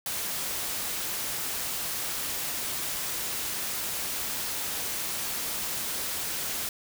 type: noise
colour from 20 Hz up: white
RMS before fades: -32 dBFS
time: 0.06-6.69 s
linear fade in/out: 2 ms
effects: none

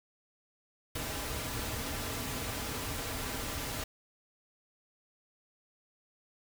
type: noise with comb filter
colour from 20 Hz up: pink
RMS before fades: -37 dBFS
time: 0.95-3.84 s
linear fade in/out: 5 ms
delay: 5.5 ms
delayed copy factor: -0.5
effects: none

